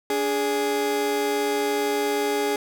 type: tone pair together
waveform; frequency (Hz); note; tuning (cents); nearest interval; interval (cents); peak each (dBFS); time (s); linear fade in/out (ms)
30% pulse; 289.3 / 415.3; D4 / G#4; -26 / 0; tritone; 626; -26 / -20; 0.1-2.56; 2
effects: none